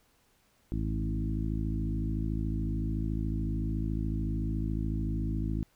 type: harmonic tone with a mistuned harmonic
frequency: 53.8 Hz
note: A1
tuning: 38 cents flat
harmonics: 1 / 2 / 3 / 4 / 5 / 6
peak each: -32 / -35 / -37 / -38 / -39 / -40 dBFS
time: 0.72-5.63 s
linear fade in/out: 0 ms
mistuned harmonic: 2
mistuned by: -20 cents
effects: pink hiss -68 dBFS RMS until 5.75 s